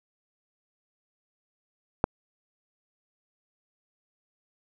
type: click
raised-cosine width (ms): 1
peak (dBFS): -6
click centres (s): 2.041
effects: none